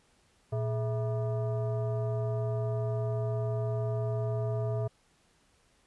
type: tone with frequency modulation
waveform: sine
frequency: 117.1 Hz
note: A#2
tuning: 8 cents sharp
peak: -28 dBFS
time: 0.52-4.88 s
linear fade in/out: 10 ms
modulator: 540 Hz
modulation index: 0.81
effects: pink hiss -67 dBFS RMS until 5.86 s + resampled to 24000 Hz